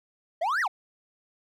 triangle exponential two-way sweep, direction up then down, 611 to 2006 to 674 Hz, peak -22 dBFS, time 0.41-0.68 s, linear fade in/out 10 ms, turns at 0.61 s, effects none

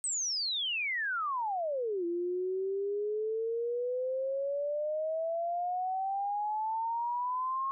sine exponential two-way sweep, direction down then up, 8372 to 340 to 1086 Hz, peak -30 dBFS, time 0.04-7.71 s, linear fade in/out 0 ms, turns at 2.05 s, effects none

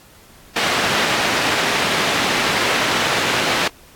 white band-pass noise, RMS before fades -19 dBFS, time 0.56-3.68 s, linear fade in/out 5 ms, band 130 to 2900 Hz, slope 12 dB/octave, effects pink hiss -47 dBFS RMS until 3.95 s + AAC 64 kbps

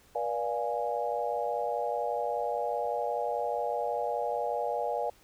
sine chord, B diminished seventh, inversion none, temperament equal with one note detuned, 482.3 / 587.3 / 698.5 / 830.6 Hz, B4 / D5 / F5 / Ab5, -41 / 0 / 0 / 0 cents, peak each -34 dBFS, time 0.15-5.1 s, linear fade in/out 5 ms, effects pink hiss -61 dBFS RMS until 5.23 s

